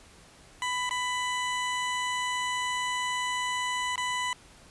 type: tone with dropouts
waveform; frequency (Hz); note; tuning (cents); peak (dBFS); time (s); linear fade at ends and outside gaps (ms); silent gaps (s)
20% pulse; 995; B5; +13; -23; 0.62-4.33; 1; 0.893-0.909 / 3.958-3.978
effects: pink hiss -54 dBFS RMS until 4.7 s + resampled to 24000 Hz